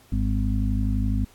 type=harmonic tone; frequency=51.91 Hz; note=G#1; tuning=in tune; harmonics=1 / 2 / 4 / 5; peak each=-23 / -26 / -29 / -30 dBFS; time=0.12-1.25 s; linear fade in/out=5 ms; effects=pink hiss -55 dBFS RMS until 1.34 s + AAC 64 kbps